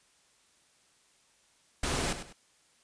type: noise with echo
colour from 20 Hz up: pink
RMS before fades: -31 dBFS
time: 1.83-2.13 s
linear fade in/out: 5 ms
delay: 99 ms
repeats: 2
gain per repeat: -10 dB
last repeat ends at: 2.328 s
effects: white hiss -66 dBFS RMS until 2.83 s + resampled to 22050 Hz